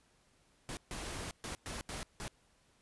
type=noise bursts at uneven times; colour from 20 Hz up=pink; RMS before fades=-42 dBFS; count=6; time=0.69-0.77 / 0.91-1.31 / 1.44-1.55 / 1.66-1.81 / 1.89-2.03 / 2.2-2.28 s; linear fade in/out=0 ms; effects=pink hiss -70 dBFS RMS until 2.81 s + resampled to 24000 Hz